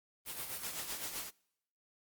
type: noise with tremolo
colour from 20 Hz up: white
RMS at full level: -39 dBFS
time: 0.25-1.31 s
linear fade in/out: 50 ms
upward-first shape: sine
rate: 7.8 Hz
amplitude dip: 55%
effects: noise-tail reverb RT60 0.8 s tail -26 dB re dry + Opus 32 kbps